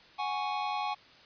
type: chord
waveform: square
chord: F# suspended second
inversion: none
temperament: equal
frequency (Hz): 740 / 830.6 / 1108.7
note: F#5 / G#5 / C#6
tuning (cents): 0 / 0 / 0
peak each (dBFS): -38 / -34 / -37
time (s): 0.18-0.95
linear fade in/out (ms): 20
effects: white hiss -56 dBFS RMS until 1.25 s + resampled to 11025 Hz